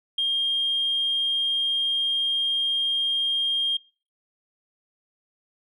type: tone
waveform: sine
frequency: 3217 Hz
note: G7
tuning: 44 cents sharp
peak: -20 dBFS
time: 0.18-3.77 s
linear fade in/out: 5 ms
effects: noise-tail reverb RT60 0.4 s tail -25 dB re dry + tanh soft clip ceiling -16 dBFS